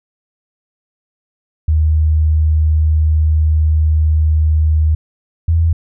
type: tone pair in turn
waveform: sine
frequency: 77.78 / 82.41 Hz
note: D#2 / E2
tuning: 0 / 0 cents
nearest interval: minor second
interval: 100 cents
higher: second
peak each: -9 / -9 dBFS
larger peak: neither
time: 1.68-4.95 / 5.48-5.73 s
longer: first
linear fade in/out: 5 ms
effects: none